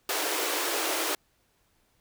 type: high-pass noise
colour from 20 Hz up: pink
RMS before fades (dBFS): -29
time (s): 0.09-1.15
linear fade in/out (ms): 2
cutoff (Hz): 300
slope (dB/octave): 96
effects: pink hiss -69 dBFS RMS until 2 s